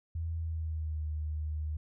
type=tone with pitch glide; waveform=sine; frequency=82.2 to 76.7 Hz; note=E2 to D#2; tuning=-4 to -24 cents; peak=-32 dBFS; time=0.15-1.77 s; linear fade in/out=5 ms; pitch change=-120 cents; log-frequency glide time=0.36-1.05 s; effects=none